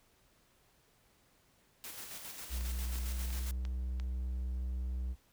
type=noise with tremolo; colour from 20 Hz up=white; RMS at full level=-45 dBFS; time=1.84-3.51 s; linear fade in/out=0 ms; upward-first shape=square; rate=7.4 Hz; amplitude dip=35%
type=tone with pitch glide; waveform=triangle; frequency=61.3 to 62.84 Hz; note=B1 to B1; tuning=-12 to +31 cents; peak=-32 dBFS; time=2.49-5.16 s; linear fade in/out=50 ms; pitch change=+43 cents; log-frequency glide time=2.81-3.57 s
type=click train; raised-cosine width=0.2 ms; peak=-31 dBFS; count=5; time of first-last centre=2.61-3.999 s; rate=2.88 Hz
effects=pink hiss -69 dBFS RMS until 5.32 s